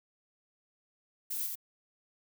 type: noise with echo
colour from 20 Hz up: violet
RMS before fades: -36 dBFS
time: 1.3-1.47 s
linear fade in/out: 10 ms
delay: 86 ms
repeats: 1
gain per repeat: -2 dB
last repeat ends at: 1.556 s
effects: none

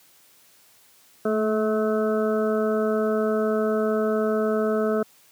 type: harmonic tone with a mistuned harmonic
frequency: 215.8 Hz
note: A3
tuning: 33 cents flat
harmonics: 1 / 2 / 3 / 5 / 6 / 7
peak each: -25 / -23 / -27 / -41 / -32 / -38 dBFS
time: 1.25-5.03 s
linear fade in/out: 5 ms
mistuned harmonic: 1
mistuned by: +24 cents
effects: white hiss -56 dBFS RMS until 5.31 s + high-pass 100 Hz 12 dB/octave

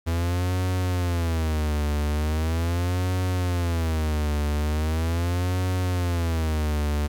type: tone with vibrato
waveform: 45% pulse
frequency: 82.41 Hz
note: E2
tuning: in tune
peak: -22 dBFS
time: 0.06-7.08 s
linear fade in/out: 20 ms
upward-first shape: sine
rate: 0.4 Hz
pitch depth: 190 cents each way
effects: 10-bit

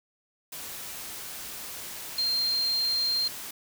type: tone in noise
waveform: sine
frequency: 4186 Hz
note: C8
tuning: in tune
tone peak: -24 dBFS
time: 2.18-3.28 s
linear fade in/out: 5 ms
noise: white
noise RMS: -39 dBFS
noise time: 0.52-3.51 s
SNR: +12 dB
effects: none

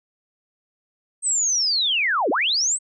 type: linear two-way sweep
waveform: sine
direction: down then up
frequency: 8372 to 246.9 to 8372 Hz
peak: -18 dBFS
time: 1.22-2.79 s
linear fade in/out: 50 ms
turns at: 2.3 s
effects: none

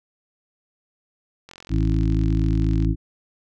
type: click train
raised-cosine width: 0.2 ms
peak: -24 dBFS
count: 61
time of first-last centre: 1.49-2.847 s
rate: 44.2 Hz
type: harmonic tone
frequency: 54.1 Hz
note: A1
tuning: 29 cents flat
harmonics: 1 / 2 / 3 / 5 / 6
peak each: -20 / -23 / -25 / -27 / -28 dBFS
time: 1.69-2.96 s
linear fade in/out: 50 ms
effects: none

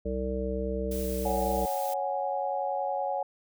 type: harmonic tone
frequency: 64.4 Hz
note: C2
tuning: 27 cents flat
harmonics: 1 / 3 / 5 / 7 / 9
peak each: -33 / -35 / -39 / -33 / -36 dBFS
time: 0.05-1.66 s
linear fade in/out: 10 ms
type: noise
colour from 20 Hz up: blue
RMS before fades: -41 dBFS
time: 0.91-1.94 s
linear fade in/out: 5 ms
type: chord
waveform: sine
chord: C# suspended fourth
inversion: none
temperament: equal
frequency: 554.4 / 740 / 830.6 Hz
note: C#5 / F#5 / G#5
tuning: 0 / 0 / 0 cents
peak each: -32 dBFS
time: 1.25-3.23 s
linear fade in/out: 5 ms
effects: none

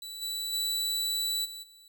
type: tone with level steps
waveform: sawtooth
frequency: 3952 Hz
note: B7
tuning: in tune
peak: -36 / -29 / -25 / -37 / -50 dBFS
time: 0.02-1.88 s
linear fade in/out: 2 ms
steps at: 0.21 / 0.52 / 1.44 / 1.62 s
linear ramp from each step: 20 ms
effects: none

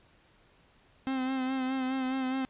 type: tone with vibrato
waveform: 45% pulse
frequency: 261.4 Hz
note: C4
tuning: 1 cent flat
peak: -29 dBFS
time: 1.07-2.45 s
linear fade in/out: 0 ms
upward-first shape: sine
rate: 4.8 Hz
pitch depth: 34 cents each way
effects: pink hiss -63 dBFS RMS until 2.49 s + resampled to 8000 Hz

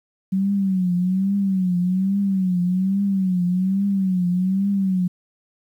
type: tone with vibrato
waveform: sine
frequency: 188.2 Hz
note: F#3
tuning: 30 cents sharp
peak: -17 dBFS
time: 0.32-5.08 s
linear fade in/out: 10 ms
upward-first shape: triangle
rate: 1.2 Hz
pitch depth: 120 cents each way
effects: 9-bit

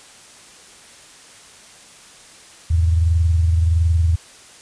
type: tone pair together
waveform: sine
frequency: 82.2 / 103.68 Hz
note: E2 / G#2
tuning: -4 / -2 cents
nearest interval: major third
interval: 402 cents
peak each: -13 / -25 dBFS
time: 2.7-4.16 s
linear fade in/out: 10 ms
effects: white hiss -44 dBFS RMS until 4.61 s + resampled to 22050 Hz

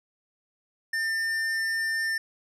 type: tone with hard clipping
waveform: triangle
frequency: 1799 Hz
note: A6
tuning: 38 cents sharp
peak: -27 dBFS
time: 0.93-2.18 s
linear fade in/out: 5 ms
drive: 14 dB
effects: none

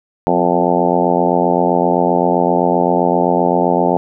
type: harmonic tone with a mistuned harmonic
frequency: 87.7 Hz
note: F2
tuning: 8 cents sharp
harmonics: 2 / 3 / 4 / 5 / 6 / 7 / 8 / 9 / 10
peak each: -20 / -20 / -20 / -20 / -20 / -20 / -20 / -20 / -20 dBFS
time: 0.27-3.97 s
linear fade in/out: 0 ms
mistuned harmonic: 3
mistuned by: -31 cents
effects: none

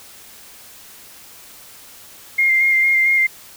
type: tone with vibrato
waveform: sine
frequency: 2115 Hz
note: C7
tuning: 18 cents sharp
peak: -12 dBFS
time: 2.38-3.27 s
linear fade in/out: 10 ms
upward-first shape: square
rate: 4.4 Hz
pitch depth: 16 cents each way
effects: white hiss -42 dBFS RMS until 3.56 s

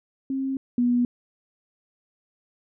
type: tone pair in turn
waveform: sine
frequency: 267.9 / 243.4 Hz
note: C4 / B3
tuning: +41 / -25 cents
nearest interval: major second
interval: 166 cents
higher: first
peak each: -24 / -18 dBFS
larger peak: second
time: 0.3-0.57 / 0.78-1.05 s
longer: neither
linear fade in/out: 2 ms
effects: none

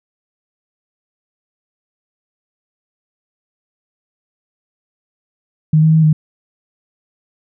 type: tone with pitch steps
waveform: sine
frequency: 155.5 / 158.3 / 159.2 / 154.6 Hz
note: D#3 / D#3 / D#3 / D#3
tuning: -1 / +30 / +40 / -11 cents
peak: -7 dBFS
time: 5.73-6.13 s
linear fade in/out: 5 ms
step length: 100 ms
effects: none

